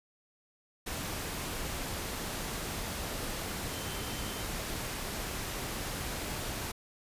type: tone in noise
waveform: sine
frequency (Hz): 3097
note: G7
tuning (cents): -22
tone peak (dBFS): -48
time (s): 3.73-4.43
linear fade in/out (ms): 10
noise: pink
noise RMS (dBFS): -37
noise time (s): 0.86-6.72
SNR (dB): -14
effects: resampled to 32000 Hz